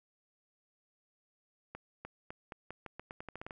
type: accelerating click train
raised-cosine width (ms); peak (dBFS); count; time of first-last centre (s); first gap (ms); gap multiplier
0.5; -28; 14; 1.75-3.508; 300; 0.85
effects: none